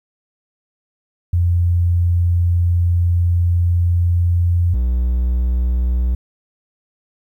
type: tone pair in turn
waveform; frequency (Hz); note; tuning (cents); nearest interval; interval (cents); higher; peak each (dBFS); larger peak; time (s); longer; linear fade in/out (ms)
sine / triangle; 87 / 61.66; F2 / B1; -6 / -2; tritone; 596; first; -12; neither; 1.33-4.74 / 4.74-6.15; first; 5
effects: 9-bit